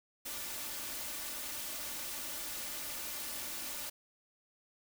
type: noise with comb filter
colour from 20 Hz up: white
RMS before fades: -41 dBFS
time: 0.25-3.9 s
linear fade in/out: 10 ms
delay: 3.4 ms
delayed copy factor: +0.55
effects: none